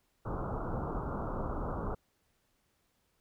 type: low-pass noise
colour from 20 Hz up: pink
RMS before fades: -36 dBFS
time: 0.25-1.95 s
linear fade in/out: 10 ms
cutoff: 1400 Hz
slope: 96 dB/octave
effects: pink hiss -75 dBFS RMS until 3.2 s